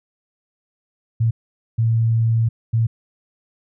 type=tone bursts at uneven times; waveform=sine; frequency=113.9 Hz; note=A#2; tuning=40 cents flat; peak=-14 dBFS; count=3; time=1.2-1.31 / 1.78-2.49 / 2.73-2.87 s; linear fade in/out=10 ms; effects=none